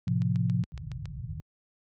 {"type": "chord", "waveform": "sine", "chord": "F major", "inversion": "first", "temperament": "equal", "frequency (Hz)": [110, 130.81, 174.61], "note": ["A2", "C3", "F3"], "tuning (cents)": [0, 0, 0], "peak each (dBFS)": -28, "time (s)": [0.07, 0.64], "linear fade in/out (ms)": 5}
{"type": "click train", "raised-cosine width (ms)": 0.2, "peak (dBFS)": -28, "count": 8, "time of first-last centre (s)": [0.08, 1.056], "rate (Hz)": 7.17}
{"type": "low-pass noise", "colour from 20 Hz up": "white", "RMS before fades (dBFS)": -36, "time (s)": [0.72, 1.4], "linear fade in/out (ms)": 0, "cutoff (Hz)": 160, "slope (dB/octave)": 96}
{"effects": ["high-pass 60 Hz 12 dB/octave"]}